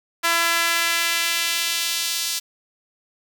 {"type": "tone with high-pass filter sweep", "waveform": "sawtooth", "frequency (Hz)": 336.4, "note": "E4", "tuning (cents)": 35, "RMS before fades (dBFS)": -22, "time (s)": [0.23, 2.4], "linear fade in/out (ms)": 20, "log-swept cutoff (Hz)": [1300, 4500], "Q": 1.1, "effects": []}